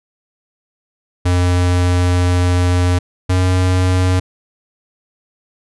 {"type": "tone pair in turn", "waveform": "square", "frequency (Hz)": [89.3, 91.76], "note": ["F2", "F#2"], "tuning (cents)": [39, -14], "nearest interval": "unison", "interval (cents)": 47, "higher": "second", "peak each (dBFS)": -12, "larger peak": "neither", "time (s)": [[1.25, 2.99], [3.29, 4.2]], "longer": "first", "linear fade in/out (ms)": 10, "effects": ["resampled to 24000 Hz"]}